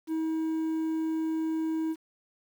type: tone with quantisation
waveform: triangle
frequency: 319.8 Hz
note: D#4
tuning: 48 cents sharp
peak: -25 dBFS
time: 0.07-1.96 s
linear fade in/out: 50 ms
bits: 9
effects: none